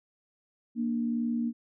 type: tone pair together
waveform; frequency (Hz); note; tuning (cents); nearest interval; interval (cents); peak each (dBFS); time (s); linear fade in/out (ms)
sine; 234.1 / 296.1; A#3 / D4; +8 / +14; major third; 406; -27 / -36; 0.75-1.53; 50
effects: none